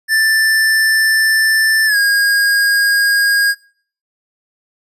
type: tone with pitch glide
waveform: square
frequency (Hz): 1768 to 1630.7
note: A6 to G#6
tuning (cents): +8 to -32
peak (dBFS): -11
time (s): 0.08-3.55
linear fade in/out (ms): 50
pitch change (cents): -140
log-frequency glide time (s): 1.86-1.97
effects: noise-tail reverb RT60 0.5 s tail -22 dB re dry + resampled to 32000 Hz